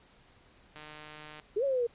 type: click train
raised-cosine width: 0.3 ms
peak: -31 dBFS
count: 98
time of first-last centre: 0.76-1.398 s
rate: 152 Hz
type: exponential two-way sweep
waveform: sine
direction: up then down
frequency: 381.9 to 566 to 462.4 Hz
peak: -26 dBFS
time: 1.56-1.87 s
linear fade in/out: 10 ms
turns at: 1.64 s
effects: pink hiss -61 dBFS RMS until 1.94 s + resampled to 8000 Hz